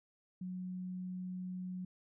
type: tone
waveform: sine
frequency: 183.1 Hz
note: F#3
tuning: 18 cents flat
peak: -39 dBFS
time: 0.41-1.85 s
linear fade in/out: 5 ms
effects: none